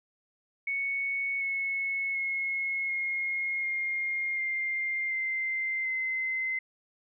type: tone with pitch steps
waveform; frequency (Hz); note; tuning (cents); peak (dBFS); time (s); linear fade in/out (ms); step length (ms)
sine; 2217 / 2194 / 2171 / 2149 / 2127 / 2105 / 2083 / 2061; C#7 / C#7 / C#7 / C7 / C7 / C7 / C7 / C7; 0 / -18 / -37 / +46 / +28 / +10 / -8 / -27; -28; 0.67-6.59; 5; 740
effects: none